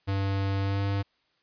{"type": "tone with pitch glide", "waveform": "square", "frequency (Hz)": [98, 99.37], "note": ["G2", "G2"], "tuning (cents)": [0, 24], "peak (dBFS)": -26, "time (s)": [0.07, 1.03], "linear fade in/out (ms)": 20, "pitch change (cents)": 24, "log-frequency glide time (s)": [0.61, 0.81], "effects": ["white hiss -70 dBFS RMS until 1.42 s", "resampled to 11025 Hz"]}